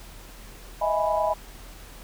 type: chord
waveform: sine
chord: E major seventh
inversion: third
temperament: equal with one note detuned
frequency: 629.5 / 659.3 / 830.6 / 987.8 Hz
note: D#5 / E5 / G#5 / B5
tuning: +20 / 0 / 0 / 0 cents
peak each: -25 / -29 / -27 / -27 dBFS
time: 0.81-1.34 s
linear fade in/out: 10 ms
effects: added 41 Hz sine -44 dBFS peak until 2.03 s + pink hiss -47 dBFS RMS until 2.03 s